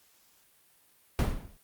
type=noise with exponential decay; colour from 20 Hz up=brown; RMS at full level=-19 dBFS; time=1.19-1.57 s; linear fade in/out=0 ms; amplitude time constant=82 ms; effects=white hiss -64 dBFS RMS until 1.63 s + Opus 48 kbps